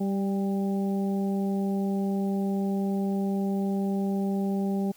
harmonic tone with a mistuned harmonic, 196 Hz, G3, in tune, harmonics 1 / 2 / 3 / 4, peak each -25 / -33 / -40 / -39 dBFS, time 0-4.92 s, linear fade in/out 10 ms, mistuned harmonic 4, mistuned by +22 cents, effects white hiss -57 dBFS RMS until 4.96 s

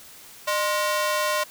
sawtooth ring-modulated tone, 830.6 Hz, G#5, in tune, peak -15 dBFS, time 0.47-1.44 s, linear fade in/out 10 ms, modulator 223 Hz, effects white hiss -46 dBFS RMS until 1.5 s

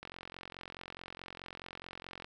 click train, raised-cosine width 0.3 ms, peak -28 dBFS, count 100, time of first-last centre 0.03-2.245 s, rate 44.7 Hz, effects none

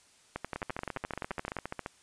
two click trains, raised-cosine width 0.5 ms, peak -20 / -19 dBFS, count 20 / 15, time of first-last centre 0.56-1.861 / 0.36-1.567 s, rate 14.6 / 11.6 Hz, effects white hiss -62 dBFS RMS until 2.02 s + resampled to 22050 Hz

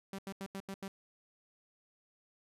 sawtooth tone bursts, 194.6 Hz, G3, 12 cents flat, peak -36 dBFS, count 6, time 0.13-0.88 s, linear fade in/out 2 ms, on 55 ms, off 84 ms, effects resampled to 32000 Hz

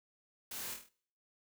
white noise with echo, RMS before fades -44 dBFS, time 0.51-0.74 s, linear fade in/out 5 ms, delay 25 ms, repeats 6, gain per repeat -4 dB, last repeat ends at 0.89 s, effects noise-tail reverb RT60 0.6 s tail -24 dB re dry

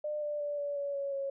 sine tone with pitch steps, 600 / 591.4 / 582.9 / 574.6 / 566.3 / 558.2 / 550.2 Hz, D5 / D5 / D5 / D5 / C#5 / C#5 / C#5, +37 / +12 / -13 / -38 / +37 / +12 / -13 cents, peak -32 dBFS, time 0.04-1.3 s, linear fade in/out 5 ms, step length 180 ms, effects none

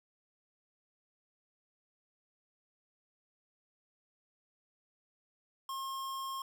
square tone, 1073 Hz, C6, 43 cents sharp, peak -38 dBFS, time 5.69-6.42 s, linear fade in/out 2 ms, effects none

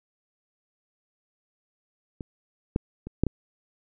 clicks, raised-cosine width 3 ms, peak -22 / -10 / -23 / -7 / -13 dBFS, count 5, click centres 2.208 / 2.761 / 3.07 / 3.236 / 3.267 s, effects none

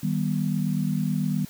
sine chord, Eb augmented, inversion none, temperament just, 155.56 / 194.45 / 243.1 Hz, Eb3 / G3 / B3, 0 / -14 / -27 cents, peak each -26 / -26 / -29 dBFS, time 0.03-1.45 s, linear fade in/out 5 ms, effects white hiss -47 dBFS RMS until 1.49 s

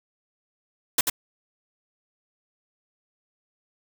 white noise with echo, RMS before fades -19 dBFS, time 0.98-1.01 s, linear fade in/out 5 ms, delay 89 ms, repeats 1, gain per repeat -4 dB, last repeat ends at 1.099 s, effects none

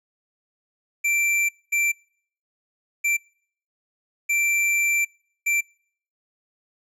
square tone bursts at uneven times, 2349 Hz, D7, in tune, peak -20 dBFS, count 5, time 1.04-1.49 / 1.72-1.92 / 3.04-3.17 / 4.29-5.05 / 5.46-5.61 s, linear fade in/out 10 ms, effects noise-tail reverb RT60 0.6 s tail -26 dB re dry + low-pass 12000 Hz 12 dB/octave

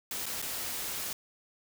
white noise with dropouts, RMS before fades -36 dBFS, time 0.11-1.13 s, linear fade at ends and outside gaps 2 ms, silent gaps 0.258-0.263 / 0.418-0.424 s, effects none

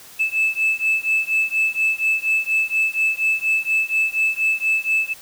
sine beating tone pair, 2619 / 2623.2 Hz, E7 / E7, -12 / -9 cents, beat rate 4.2 Hz, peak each -19 dBFS, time 0.19-5.14 s, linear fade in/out 20 ms, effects tanh soft clip ceiling -12 dBFS + white hiss -43 dBFS RMS until 5.21 s

